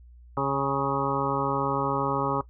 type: harmonic tone with a mistuned harmonic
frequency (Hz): 137.8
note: C#3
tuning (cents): -10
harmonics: 1 / 2 / 3 / 4 / 6 / 7 / 8 / 9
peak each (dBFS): -32 / -32 / -32 / -32 / -32 / -32 / -32 / -32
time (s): 0.37-2.41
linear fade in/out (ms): 2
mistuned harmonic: 9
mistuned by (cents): +18
effects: noise-tail reverb RT60 0.1 s tail -18 dB re dry + added 60 Hz sine -47 dBFS peak until 2.49 s